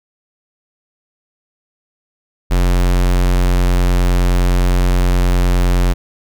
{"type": "tone", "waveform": "square", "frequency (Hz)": 44.84, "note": "F1", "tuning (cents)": 46, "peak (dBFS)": -11, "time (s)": [2.5, 5.94], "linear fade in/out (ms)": 20, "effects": []}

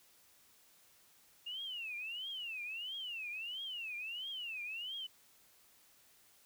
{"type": "tone with vibrato", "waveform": "sine", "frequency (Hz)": 2794, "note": "F7", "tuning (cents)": 0, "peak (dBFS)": -40, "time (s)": [1.46, 5.07], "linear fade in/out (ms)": 10, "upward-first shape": "triangle", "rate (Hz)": 1.5, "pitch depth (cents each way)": 290, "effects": ["white hiss -66 dBFS RMS until 6.45 s"]}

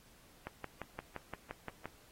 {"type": "click train", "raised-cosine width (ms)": 0.5, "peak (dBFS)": -26, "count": 9, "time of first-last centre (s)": [0.47, 1.856], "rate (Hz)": 5.77, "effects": ["pink hiss -63 dBFS RMS until 2.11 s", "AAC 48 kbps"]}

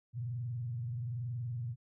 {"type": "tone with frequency modulation", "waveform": "sine", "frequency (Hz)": 120, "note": "B2", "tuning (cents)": -49, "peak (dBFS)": -35, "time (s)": [0.13, 1.76], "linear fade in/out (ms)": 50, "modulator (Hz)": 21.1, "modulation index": 0.5, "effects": []}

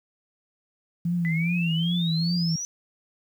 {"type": "tone with vibrato", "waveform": "sine", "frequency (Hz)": 168.5, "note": "E3", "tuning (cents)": 38, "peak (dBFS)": -22, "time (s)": [1.05, 2.56], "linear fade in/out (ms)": 5, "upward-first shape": "triangle", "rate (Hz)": 2.5, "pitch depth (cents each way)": 81}
{"type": "exponential sweep", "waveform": "sine", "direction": "up", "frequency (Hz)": [1975.5, 6000], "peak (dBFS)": -29, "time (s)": [1.25, 2.65], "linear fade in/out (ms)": 0}
{"effects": ["9-bit"]}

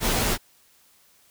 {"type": "noise with comb filter", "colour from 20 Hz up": "pink", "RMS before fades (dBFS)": -23, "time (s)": [0, 0.38], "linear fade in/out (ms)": 50, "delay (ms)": 15, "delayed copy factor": -0.8, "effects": ["white hiss -59 dBFS RMS until 1.3 s"]}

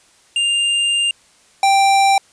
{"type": "tone pair in turn", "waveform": "square", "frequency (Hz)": [2800, 785.7], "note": ["F7", "G5"], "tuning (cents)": [4, 4], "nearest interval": "octave + minor seventh", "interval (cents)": 2200, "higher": "first", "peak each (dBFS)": [-15, -11], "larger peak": "second", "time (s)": [[0.36, 1.11], [1.63, 2.18]], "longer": "first", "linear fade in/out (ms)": 2, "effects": ["white hiss -52 dBFS RMS until 2.32 s", "resampled to 22050 Hz"]}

